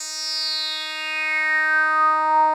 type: tone with band-pass filter sweep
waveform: 10% pulse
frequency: 311.1 Hz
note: D#4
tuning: in tune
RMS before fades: -21 dBFS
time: 0-2.54 s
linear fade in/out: 5 ms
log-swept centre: 6700 to 830 Hz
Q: 7.9
effects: none